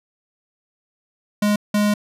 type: tone bursts at uneven times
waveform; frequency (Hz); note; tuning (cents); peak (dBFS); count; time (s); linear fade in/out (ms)
square; 207.7; G#3; 0; -16; 2; 1.42-1.56 / 1.74-1.94; 5
effects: resampled to 32000 Hz